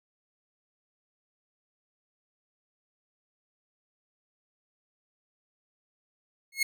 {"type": "tone with exponential growth", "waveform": "sawtooth", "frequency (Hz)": 2168, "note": "C#7", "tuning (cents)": -39, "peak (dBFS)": -17, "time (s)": [6.52, 6.63], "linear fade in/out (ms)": 5, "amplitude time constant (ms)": 23, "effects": []}